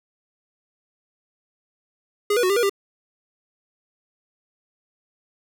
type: tone with pitch steps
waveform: square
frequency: 412.2 / 484.7 / 368.5 / 399.5 / 477.9 / 397.3 Hz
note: G#4 / B4 / F#4 / G4 / A#4 / G4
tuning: -13 / -32 / -7 / +33 / +43 / +23 cents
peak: -18 dBFS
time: 2.3-2.696 s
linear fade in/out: 5 ms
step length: 66 ms
effects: none